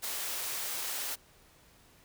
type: high-pass noise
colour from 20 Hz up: white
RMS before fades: -36 dBFS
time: 0.02-1.16 s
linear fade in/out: 20 ms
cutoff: 400 Hz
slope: 12 dB/octave
effects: pink hiss -61 dBFS RMS until 2.04 s